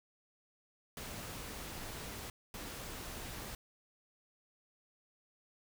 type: noise bursts at uneven times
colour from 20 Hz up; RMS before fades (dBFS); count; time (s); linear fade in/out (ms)
pink; -45; 2; 0.97-2.3 / 2.54-3.55; 2
effects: none